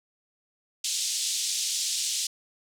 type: band-pass noise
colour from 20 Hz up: white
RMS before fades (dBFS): -29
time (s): 0.84-2.27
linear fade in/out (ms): 5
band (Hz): 3300 to 8100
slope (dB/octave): 24
effects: none